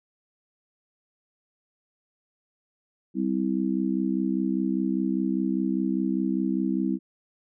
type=harmonic tone; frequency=65 Hz; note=C2; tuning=11 cents flat; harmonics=3 / 4 / 5; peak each=-27 / -27 / -28 dBFS; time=3.14-6.99 s; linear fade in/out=50 ms; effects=none